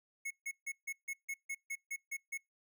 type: tone bursts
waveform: square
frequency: 2186 Hz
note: C#7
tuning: 25 cents flat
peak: -38 dBFS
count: 11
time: 0.25-2.377 s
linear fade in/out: 10 ms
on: 57 ms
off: 150 ms
effects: noise-tail reverb RT60 0.2 s tail -26 dB re dry